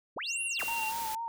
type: linear two-way sweep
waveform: sine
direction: up then down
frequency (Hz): 45 to 11000 to 45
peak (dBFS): -34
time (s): 0.16-0.64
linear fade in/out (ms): 10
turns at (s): 0.44
type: tone with tremolo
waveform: triangle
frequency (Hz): 2757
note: F7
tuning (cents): -23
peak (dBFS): -30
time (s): 0.24-0.93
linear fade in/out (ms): 50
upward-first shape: sine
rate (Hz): 19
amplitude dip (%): 40
type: noise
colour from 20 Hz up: white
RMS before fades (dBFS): -40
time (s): 0.59-1.15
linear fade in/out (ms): 2
type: tone with vibrato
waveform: sine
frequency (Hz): 903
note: A5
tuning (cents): +45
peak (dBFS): -33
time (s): 0.68-1.28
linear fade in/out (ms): 0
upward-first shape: sine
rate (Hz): 4.1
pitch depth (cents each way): 52
effects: none

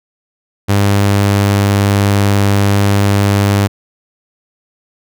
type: tone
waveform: sawtooth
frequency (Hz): 100.5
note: G2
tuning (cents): +44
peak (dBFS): -5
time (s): 0.68-3.68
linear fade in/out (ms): 20
effects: none

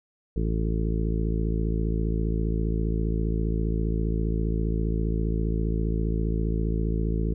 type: harmonic tone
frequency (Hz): 55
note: A1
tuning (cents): 0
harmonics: 1 / 2 / 3 / 4 / 5 / 6 / 7 / 8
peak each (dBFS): -25 / -32 / -30 / -35 / -38 / -36 / -38 / -37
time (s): 0.36-7.34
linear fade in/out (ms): 5
effects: none

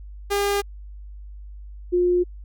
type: tone pair in turn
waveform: sawtooth / sine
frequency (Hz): 403.7 / 356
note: G#4 / F4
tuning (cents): -49 / +33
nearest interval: major second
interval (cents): 218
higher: first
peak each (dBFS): -16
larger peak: neither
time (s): 0.3-0.62 / 1.92-2.24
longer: neither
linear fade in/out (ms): 20
effects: added 50 Hz sine -36 dBFS peak until 2.44 s

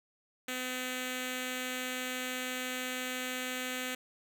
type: tone with notch filter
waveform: 5% pulse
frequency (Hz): 254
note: B3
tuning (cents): +49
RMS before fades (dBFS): -37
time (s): 0.48-3.95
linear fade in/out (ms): 5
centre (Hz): 940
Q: 1.2
effects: none

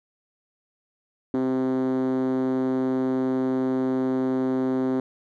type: tone with band-pass filter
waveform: 5% pulse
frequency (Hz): 130.2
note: C3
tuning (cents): -8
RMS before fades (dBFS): -24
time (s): 1.34-5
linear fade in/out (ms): 2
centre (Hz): 300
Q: 8.9
effects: none

